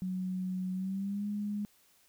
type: tone with pitch glide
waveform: sine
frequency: 185 to 206.5 Hz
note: F#3 to G#3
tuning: 0 to -10 cents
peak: -32 dBFS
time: 0.02-1.65 s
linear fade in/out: 0 ms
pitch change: +190 cents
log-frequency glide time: 0.73-1.27 s
effects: white hiss -66 dBFS RMS until 2.08 s